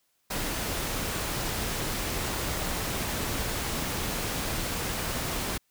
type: noise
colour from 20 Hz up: pink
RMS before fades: -31 dBFS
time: 0.3-5.58 s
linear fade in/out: 10 ms
effects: white hiss -72 dBFS RMS until 5.7 s